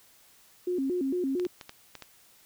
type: tone with vibrato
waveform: sine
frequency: 311.1 Hz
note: D#4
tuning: in tune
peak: -26 dBFS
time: 0.67-1.47 s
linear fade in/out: 5 ms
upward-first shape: square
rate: 4.4 Hz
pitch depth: 250 cents each way
type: clicks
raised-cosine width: 0.2 ms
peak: -24 dBFS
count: 6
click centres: 1.398 / 1.451 / 1.612 / 1.694 / 1.953 / 2.023 s
effects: white hiss -59 dBFS RMS until 2.45 s